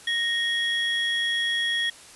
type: tone pair together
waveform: triangle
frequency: 1862 / 3318 Hz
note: A#6 / G#7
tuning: -2 / -2 cents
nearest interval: minor seventh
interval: 1000 cents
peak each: -24 dBFS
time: 0.07-1.9 s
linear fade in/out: 5 ms
effects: white hiss -47 dBFS RMS until 2.15 s + resampled to 24000 Hz